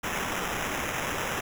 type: noise with sample-and-hold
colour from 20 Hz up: white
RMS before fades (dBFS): -31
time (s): 0.03-1.41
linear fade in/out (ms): 10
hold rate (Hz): 4410
effects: none